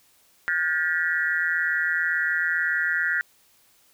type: tone cluster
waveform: sine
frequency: 1428 / 1586 / 1753 / 1922 Hz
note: F6 / G6 / A6 / B6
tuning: +38 / +20 / -7 / -48 cents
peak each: -27 dBFS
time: 0.48-3.21 s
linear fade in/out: 0 ms
effects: white hiss -60 dBFS RMS until 3.93 s

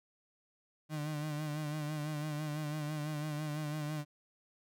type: tone with vibrato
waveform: 35% pulse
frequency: 151.1 Hz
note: D3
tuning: 50 cents sharp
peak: -34 dBFS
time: 0.89-4.05 s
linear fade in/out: 50 ms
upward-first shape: sine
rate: 6 Hz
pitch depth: 47 cents each way
effects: none

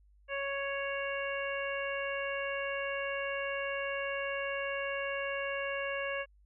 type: harmonic tone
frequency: 555 Hz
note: C#5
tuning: 2 cents sharp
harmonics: 1 / 2 / 3 / 4 / 5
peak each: -36 / -42 / -39 / -42 / -41 dBFS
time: 0.28-6.26 s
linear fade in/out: 50 ms
effects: added 50 Hz sine -60 dBFS peak until 6.45 s

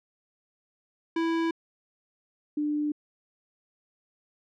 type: tone pair in turn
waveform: square / sine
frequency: 330 / 297.4 Hz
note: E4 / D4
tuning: +2 / +22 cents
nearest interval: major second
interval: 180 cents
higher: first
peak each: -25 dBFS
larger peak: neither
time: 1.16-1.51 / 2.57-2.92 s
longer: neither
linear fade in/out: 5 ms
effects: low-pass 3000 Hz 12 dB/octave

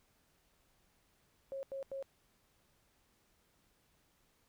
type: tone bursts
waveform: sine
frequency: 543 Hz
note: C#5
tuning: 36 cents flat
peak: -39 dBFS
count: 3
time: 1.52-2.026 s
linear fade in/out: 0 ms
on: 110 ms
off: 88 ms
effects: pink hiss -73 dBFS RMS until 4.48 s

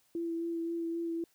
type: tone with vibrato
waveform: sine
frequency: 334.7 Hz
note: E4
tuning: 26 cents sharp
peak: -32 dBFS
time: 0.15-1.24 s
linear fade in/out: 2 ms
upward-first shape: sine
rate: 3.8 Hz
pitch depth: 16 cents each way
effects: white hiss -70 dBFS RMS until 1.34 s

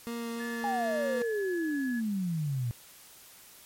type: tone with vibrato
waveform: 30% pulse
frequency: 233.1 Hz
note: A#3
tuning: in tune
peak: -31 dBFS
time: 0.07-1.22 s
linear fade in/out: 0 ms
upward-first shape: triangle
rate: 3.2 Hz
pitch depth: 11 cents each way
type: tone with pitch glide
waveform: sine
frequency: 1729 to 1694.4 Hz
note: A6 to G#6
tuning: -31 to +34 cents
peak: -38 dBFS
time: 0.39-2.01 s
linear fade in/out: 20 ms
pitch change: -35 cents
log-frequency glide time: 0.64-1.69 s
type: exponential sweep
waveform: sine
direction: down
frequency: 830.6 to 116 Hz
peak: -28 dBFS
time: 0.64-2.71 s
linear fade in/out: 0 ms
effects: white hiss -53 dBFS RMS until 3.65 s + MP3 64 kbps

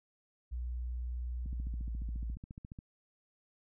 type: tone with pitch glide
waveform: sine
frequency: 60.8 to 57.06 Hz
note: B1 to A#1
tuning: -26 to -36 cents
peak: -35 dBFS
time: 0.51-2.36 s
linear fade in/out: 20 ms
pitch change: -110 cents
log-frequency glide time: 1.5-1.87 s
type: click train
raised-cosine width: 5 ms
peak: -33 dBFS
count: 20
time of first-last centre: 1.46-2.789 s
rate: 14.3 Hz
effects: none

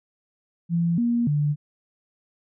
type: tone with pitch steps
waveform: sine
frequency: 169.5 / 236.9 / 147.3 Hz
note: E3 / A#3 / D3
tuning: +49 / +28 / +6 cents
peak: -19 dBFS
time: 0.69-1.56 s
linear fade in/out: 50 ms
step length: 290 ms
effects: none

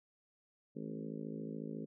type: harmonic tone with a mistuned harmonic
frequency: 54 Hz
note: A1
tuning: 32 cents flat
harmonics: 3 / 4 / 5 / 6 / 7 / 8 / 9 / 10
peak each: -47 / -45 / -46 / -54 / -51 / -50 / -55 / -58 dBFS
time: 0.75-1.86 s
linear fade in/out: 20 ms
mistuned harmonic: 3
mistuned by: -24 cents
effects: none

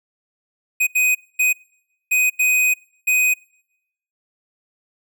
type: tone bursts at uneven times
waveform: square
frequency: 2500 Hz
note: D#7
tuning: 8 cents sharp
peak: -15 dBFS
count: 6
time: 0.8-0.87 / 0.95-1.15 / 1.39-1.53 / 2.11-2.3 / 2.39-2.74 / 3.07-3.34 s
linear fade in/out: 10 ms
effects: noise-tail reverb RT60 0.8 s tail -25 dB re dry

